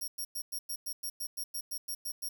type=tone bursts; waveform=5% pulse; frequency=5580 Hz; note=F8; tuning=2 cents flat; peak=-29 dBFS; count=14; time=0.01-2.29 s; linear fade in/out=10 ms; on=70 ms; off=100 ms; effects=10-bit